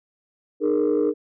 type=chord; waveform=sine; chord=D# suspended fourth; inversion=none; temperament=equal with one note detuned; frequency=305.1 / 415.3 / 466.2 Hz; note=D#4 / G#4 / A#4; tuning=-34 / 0 / 0 cents; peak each=-21 dBFS; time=0.6-1.14 s; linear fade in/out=50 ms; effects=tanh soft clip ceiling -13 dBFS